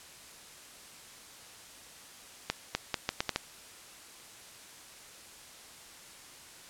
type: accelerating click train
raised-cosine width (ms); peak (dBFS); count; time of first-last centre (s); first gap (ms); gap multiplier
0.2; -11; 7; 2.5-3.36; 250; 0.77
effects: white hiss -51 dBFS RMS until 6.69 s + low-pass 10000 Hz 12 dB/octave